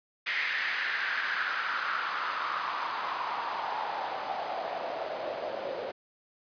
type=noise with band-pass filter sweep; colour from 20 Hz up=white; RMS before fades=-33 dBFS; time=0.26-5.92 s; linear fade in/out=10 ms; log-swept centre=2000 to 520 Hz; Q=4.2; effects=resampled to 11025 Hz